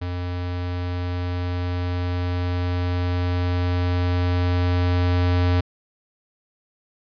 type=tone with level ramp; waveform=square; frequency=89 Hz; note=F2; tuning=33 cents sharp; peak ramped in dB=-26 to -17 dBFS; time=0.01-5.61 s; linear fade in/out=10 ms; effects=resampled to 11025 Hz